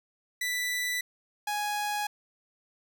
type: tone pair in turn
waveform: sawtooth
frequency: 1978 / 831.6 Hz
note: B6 / G#5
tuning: +2 / +2 cents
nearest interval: octave + minor third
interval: 1500 cents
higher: first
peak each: -25 dBFS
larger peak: neither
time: 0.41-1.01 / 1.47-2.07 s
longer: neither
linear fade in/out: 5 ms
effects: none